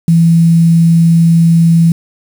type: tone with quantisation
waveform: sine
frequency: 166.5 Hz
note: E3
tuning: 18 cents sharp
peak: -4 dBFS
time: 0.08-1.92 s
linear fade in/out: 2 ms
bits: 5
effects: none